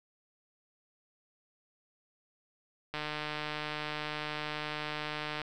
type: click train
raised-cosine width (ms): 0.3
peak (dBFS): -20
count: 375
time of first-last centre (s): 2.94-5.417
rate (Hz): 151
effects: none

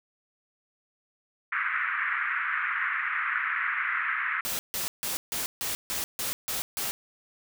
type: band-pass noise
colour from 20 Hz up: white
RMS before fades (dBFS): -29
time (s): 1.52-4.41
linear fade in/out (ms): 5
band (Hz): 1200 to 2100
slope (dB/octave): 48
type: noise bursts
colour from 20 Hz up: white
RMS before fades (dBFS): -31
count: 9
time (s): 4.45-6.91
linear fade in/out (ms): 0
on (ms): 140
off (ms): 150
effects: none

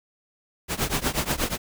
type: noise with tremolo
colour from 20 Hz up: pink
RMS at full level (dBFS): -22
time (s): 0.68-1.58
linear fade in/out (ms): 50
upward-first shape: triangle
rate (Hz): 8.3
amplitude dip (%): 95
effects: none

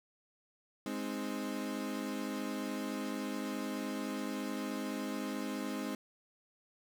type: chord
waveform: 35% pulse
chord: Ab major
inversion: none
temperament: equal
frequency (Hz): 207.7 / 261.6 / 311.1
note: Ab3 / C4 / Eb4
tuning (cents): 0 / 0 / 0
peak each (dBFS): -39 / -38 / -40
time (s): 0.86-5.95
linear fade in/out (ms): 2
effects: none

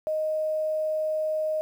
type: tone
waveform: sine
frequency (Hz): 622.3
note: D#5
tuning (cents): 0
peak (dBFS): -24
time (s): 0.07-1.61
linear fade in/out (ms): 0
effects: 9-bit

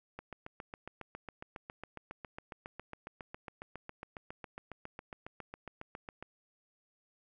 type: click train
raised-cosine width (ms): 0.5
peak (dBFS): -28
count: 45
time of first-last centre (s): 0.19-6.226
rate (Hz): 7.29
effects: none

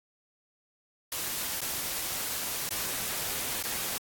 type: noise with dropouts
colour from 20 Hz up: white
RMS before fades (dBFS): -33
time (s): 1.12-3.98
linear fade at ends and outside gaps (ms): 2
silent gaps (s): 1.606-1.615 / 2.691-2.707 / 3.627-3.637
effects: AAC 64 kbps

